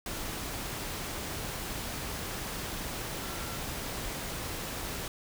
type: tone in noise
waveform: sine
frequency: 1355 Hz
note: E6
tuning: 47 cents sharp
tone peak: -47 dBFS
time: 3.22-3.57 s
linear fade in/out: 2 ms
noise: pink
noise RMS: -37 dBFS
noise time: 0.06-5.08 s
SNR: -13 dB
effects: none